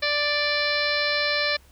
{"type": "harmonic tone", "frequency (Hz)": 587.3, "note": "D5", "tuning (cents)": 0, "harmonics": [1, 2, 3, 4, 5, 6, 7, 8, 9], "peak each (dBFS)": [-28, -33, -27, -28, -37, -34, -28, -35, -33], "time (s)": [0.02, 1.57], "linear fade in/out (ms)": 10, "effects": ["added 67 Hz sine -52 dBFS peak until 1.71 s", "pink hiss -57 dBFS RMS until 1.71 s"]}